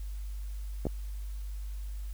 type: clicks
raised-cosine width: 2 ms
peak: -18 dBFS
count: 2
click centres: 0.854 / 0.868 s
effects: added 50 Hz sine -35 dBFS peak until 2.13 s + white hiss -58 dBFS RMS until 2.13 s